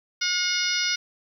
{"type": "harmonic tone", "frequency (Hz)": 721, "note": "F#5", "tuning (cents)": -45, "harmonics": [2, 3, 4, 5, 6, 7, 8], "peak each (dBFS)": [-30, -29, -32, -32, -33, -27, -31], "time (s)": [0.21, 0.96], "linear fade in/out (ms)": 10, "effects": ["9-bit"]}